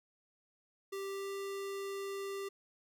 square tone with pitch glide, 392 to 394.3 Hz, G4 to G4, 0 to +10 cents, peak -39 dBFS, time 0.92-2.49 s, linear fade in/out 10 ms, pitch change +10 cents, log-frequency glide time 1.07-1.31 s, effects none

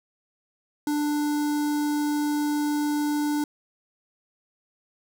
square tone with notch filter, 295.5 Hz, D4, 11 cents sharp, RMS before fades -25 dBFS, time 0.87-3.44 s, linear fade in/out 2 ms, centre 2500 Hz, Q 0.88, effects none

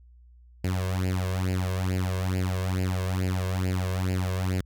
sawtooth tone with flanger, 92.7 Hz, F#2, 4 cents sharp, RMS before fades -27 dBFS, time 0.64-4.61 s, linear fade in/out 5 ms, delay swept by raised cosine 0.41 to 1.91 ms, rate 2.3 Hz, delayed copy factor +0.8, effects added 60 Hz sine -50 dBFS peak until 4.65 s

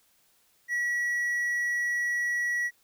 triangle tone, 1930 Hz, B6, 40 cents flat, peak -24 dBFS, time 0.68-2.71 s, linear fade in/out 50 ms, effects white hiss -66 dBFS RMS until 2.83 s

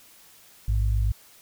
sine tone pair together, 55 / 103.83 Hz, A1 / G#2, 0 / 0 cents, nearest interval major seventh, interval 1100 cents, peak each -21 / -26 dBFS, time 0.68-1.12 s, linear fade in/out 5 ms, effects white hiss -53 dBFS RMS until 1.41 s

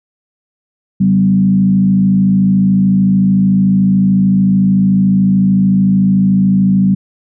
sine tone with frequency modulation, 191 Hz, G3, 45 cents flat, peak -7 dBFS, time 1-6.95 s, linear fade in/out 10 ms, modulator 53.6 Hz, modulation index 0.64, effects none

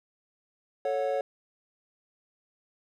triangle chord, F# minor, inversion first, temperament equal with one note detuned, 440 / 554.4 / 728.5 Hz, A4 / C#5 / F#5, 0 / 0 / -27 cents, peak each -31 / -26 / -31 dBFS, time 0.85-1.21 s, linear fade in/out 2 ms, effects none

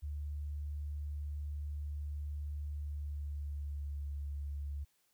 sine tone with pitch glide, 73.42 to 71.66 Hz, D2 to D2, 0 to -42 cents, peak -37 dBFS, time 0.02-4.85 s, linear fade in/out 20 ms, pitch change -42 cents, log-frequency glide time 2.78-4.05 s, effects white hiss -75 dBFS RMS until 5.13 s

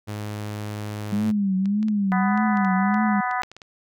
sawtooth tone, 105.1 Hz, G#2, 21 cents sharp, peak -25 dBFS, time 0.07-1.32 s, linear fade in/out 20 ms
sine tone with vibrato, 201.5 Hz, G3, 48 cents sharp, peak -19 dBFS, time 1.12-3.21 s, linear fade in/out 10 ms, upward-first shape triangle, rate 1.7 Hz, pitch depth 140 cents each way
clicks, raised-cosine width 0.2 ms, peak -25 dBFS, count 12, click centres 1.657 / 1.829 / 1.884 / 2.376 / 2.572 / 2.648 / 2.943 / 3.312 / 3.434 / 3.516 / 3.566 / 3.618 s
harmonic tone, 248.5 Hz, B3, 11 cents sharp, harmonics 3 / 4 / 5 / 6 / 7 / 8, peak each -26 / -28 / -30 / -32 / -33 / -34 dBFS, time 2.12-3.42 s, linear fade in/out 0 ms
effects none

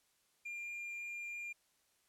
triangle tone, 2399 Hz, D7, 36 cents sharp, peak -40 dBFS, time 0.45-1.53 s, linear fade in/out 10 ms, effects white hiss -75 dBFS RMS until 2.08 s + low-pass 12000 Hz 12 dB/octave

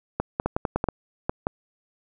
clicks, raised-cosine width 1 ms, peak -9 dBFS, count 10, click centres 0.2 / 0.399 / 0.46 / 0.565 / 0.652 / 0.76 / 0.841 / 0.887 / 1.295 / 1.469 s, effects none

